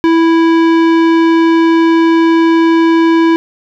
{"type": "tone with tanh clipping", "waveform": "sine", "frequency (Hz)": 329.6, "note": "E4", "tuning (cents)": 0, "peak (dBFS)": -8, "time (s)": [0.04, 3.36], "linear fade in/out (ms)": 0, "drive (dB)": 17, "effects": []}